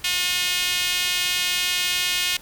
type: tone with high-pass filter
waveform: sawtooth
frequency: 359.4 Hz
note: F4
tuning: 50 cents sharp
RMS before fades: -23 dBFS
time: 0.04-2.37 s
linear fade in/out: 5 ms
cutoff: 2800 Hz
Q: 1.9
effects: pink hiss -45 dBFS RMS until 2.41 s